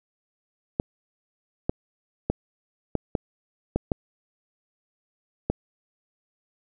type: clicks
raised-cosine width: 2 ms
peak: -9 dBFS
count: 8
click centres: 0.799 / 1.695 / 2.3 / 2.953 / 3.152 / 3.76 / 3.918 / 5.5 s
effects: none